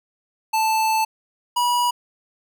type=tone pair in turn; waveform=square; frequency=880 / 970.7 Hz; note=A5 / B5; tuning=0 / -30 cents; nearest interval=major second; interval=170 cents; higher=second; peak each=-18 dBFS; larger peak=neither; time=0.53-1.05 / 1.56-1.91 s; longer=first; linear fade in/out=10 ms; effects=none